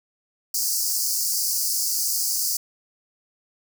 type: high-pass noise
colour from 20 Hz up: pink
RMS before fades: -24 dBFS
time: 0.54-2.57 s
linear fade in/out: 5 ms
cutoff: 4600 Hz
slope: 96 dB/octave
effects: none